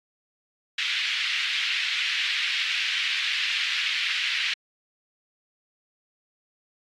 white band-pass noise, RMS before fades -27 dBFS, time 0.78-4.54 s, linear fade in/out 5 ms, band 2000 to 3400 Hz, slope 24 dB/octave, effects AAC 48 kbps

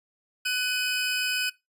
25% pulse tone pair together, 1495.4 / 2515 Hz, F#6 / D#7, +18 / +18 cents, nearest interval major sixth, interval 900 cents, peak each -24 / -24 dBFS, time 0.45-1.5 s, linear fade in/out 10 ms, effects noise-tail reverb RT60 0.2 s tail -20 dB re dry + resampled to 32000 Hz

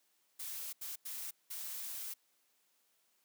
blue noise bursts at uneven times, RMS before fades -43 dBFS, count 4, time 0.39-0.73 / 0.81-0.96 / 1.05-1.31 / 1.5-2.14 s, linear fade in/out 10 ms, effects white hiss -75 dBFS RMS until 3.24 s + high-pass 200 Hz 12 dB/octave

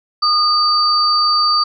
sine tone pair together, 1223 / 4617 Hz, D#6 / D8, -30 / -30 cents, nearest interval octave + major seventh, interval 2300 cents, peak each -14 dBFS, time 0.22-1.64 s, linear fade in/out 10 ms, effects none

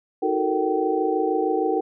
sine tone cluster, 316.7 / 370.7 / 437.9 / 464.3 / 770 Hz, D#4 / F#4 / A4 / A#4 / G5, +31 / +3 / -8 / -7 / -31 cents, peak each -26 dBFS, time 0.22-1.81 s, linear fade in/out 10 ms, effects none

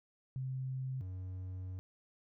sine / triangle tone pair in turn, 130.81 / 92.66 Hz, C3 / F#2, 0 / +3 cents, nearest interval tritone, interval 597 cents, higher first, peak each -36 / -38 dBFS, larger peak first, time 0.36-1.01 / 1.01-1.79 s, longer second, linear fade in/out 0 ms, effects none

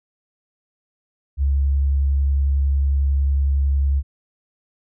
sine tone with vibrato, 69.3 Hz, C#2, in tune, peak -15 dBFS, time 1.37-4.03 s, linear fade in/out 50 ms, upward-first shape triangle, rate 11 Hz, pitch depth 14 cents each way, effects none

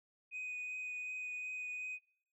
sine tone with vibrato, 2494 Hz, D#7, 3 cents sharp, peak -38 dBFS, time 0.31-1.99 s, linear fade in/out 50 ms, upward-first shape triangle, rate 2.7 Hz, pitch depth 12 cents each way, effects noise-tail reverb RT60 0.6 s tail -24 dB re dry + tanh soft clip ceiling -38 dBFS

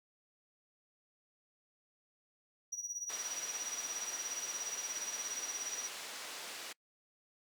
triangle tone with tremolo, 5800 Hz, F#8, 35 cents flat, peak -34 dBFS, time 2.72-5.89 s, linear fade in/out 10 ms, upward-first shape sine, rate 17 Hz, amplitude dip 75%
white band-pass noise, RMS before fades -46 dBFS, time 3.09-6.73 s, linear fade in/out 10 ms, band 340 to 6200 Hz, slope 12 dB/octave
effects noise-tail reverb RT60 0.1 s tail -25 dB re dry

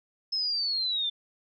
sine linear sweep, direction down, 5220 to 3520 Hz, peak -26 dBFS, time 0.32-1.1 s, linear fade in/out 10 ms, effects none

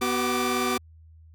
sawtooth tone cluster, 246.2 / 378.7 / 1179 Hz, B3 / F#4 / D6, -5 / +40 / +6 cents, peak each -24 dBFS, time 0.01-0.78 s, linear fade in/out 10 ms, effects added 80 Hz sine -48 dBFS peak until 1.34 s

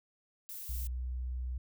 violet noise, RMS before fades -44 dBFS, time 0.49-0.87 s, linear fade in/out 0 ms
sine tone with pitch glide, 61.74 to 62.53 Hz, B1 to B1, 0 to +22 cents, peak -34 dBFS, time 0.69-1.58 s, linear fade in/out 5 ms, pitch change +22 cents, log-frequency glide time 0.86-0.99 s
effects none

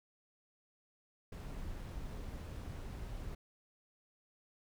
brown noise, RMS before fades -44 dBFS, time 1.32-3.35 s, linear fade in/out 5 ms, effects none

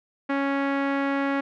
sawtooth tone with low-pass filter, 277.2 Hz, C#4, in tune, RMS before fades -25 dBFS, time 0.29-1.41 s, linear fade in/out 10 ms, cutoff 1900 Hz, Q 1.7, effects none

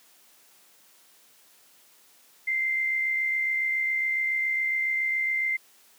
sine tone with amplitude modulation, 2087 Hz, C7, 5 cents flat, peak -22 dBFS, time 2.47-5.57 s, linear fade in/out 10 ms, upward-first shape sine, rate 67.2 Hz, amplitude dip 35%, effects white hiss -58 dBFS RMS until 5.98 s + high-pass 200 Hz 12 dB/octave

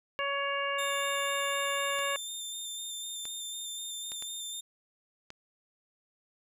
harmonic tone, 560 Hz, C#5, 18 cents sharp, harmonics 1 / 2 / 3 / 4 / 5, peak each -35 / -34 / -36 / -38 / -37 dBFS, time 0.19-2.16 s, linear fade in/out 0 ms
20% pulse tone with vibrato, 3601 Hz, A7, 39 cents sharp, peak -31 dBFS, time 0.78-4.61 s, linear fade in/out 10 ms, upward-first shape square, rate 4 Hz, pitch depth 14 cents each way
clicks, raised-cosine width 0.2 ms, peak -26 dBFS, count 5, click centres 1.99 / 3.254 / 4.119 / 4.224 / 5.304 s
effects none

